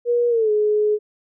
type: tone with pitch glide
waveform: sine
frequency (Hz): 479.4 to 422.2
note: A#4 to G#4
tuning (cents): +48 to +29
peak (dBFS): -15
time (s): 0.05-0.99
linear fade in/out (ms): 50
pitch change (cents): -219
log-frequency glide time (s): 0.29-0.51
effects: none